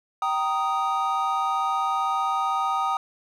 triangle chord, Eb major, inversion first, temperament just, 777.8 / 933.4 / 1244.5 Hz, G5 / Bb5 / Eb6, -14 / +2 / 0 cents, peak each -25 / -27 / -23 dBFS, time 0.22-2.97 s, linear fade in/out 2 ms, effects none

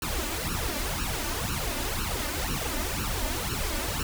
pink noise with flanger, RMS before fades -30 dBFS, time 0.02-4.03 s, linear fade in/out 2 ms, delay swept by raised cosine 0.71 to 3.41 ms, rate 2 Hz, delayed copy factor +1, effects none

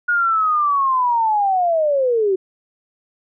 sine linear sweep, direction down, 1445 to 366.9 Hz, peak -14 dBFS, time 0.08-2.36 s, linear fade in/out 10 ms, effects none

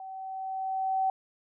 sine tone with level ramp, 764 Hz, G5, 45 cents flat, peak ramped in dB -39 to -23 dBFS, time 0-1.1 s, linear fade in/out 2 ms, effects none

